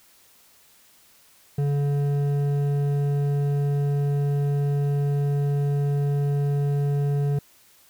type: tone with hard clipping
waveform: sine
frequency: 142.8 Hz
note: D3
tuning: 48 cents flat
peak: -22 dBFS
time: 1.58-7.39 s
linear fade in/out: 5 ms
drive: 8 dB
effects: white hiss -56 dBFS RMS until 7.89 s